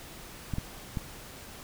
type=clicks; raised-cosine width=5 ms; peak=-19 dBFS; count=3; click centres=0.537 / 0.584 / 0.972 s; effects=pink hiss -46 dBFS RMS until 1.63 s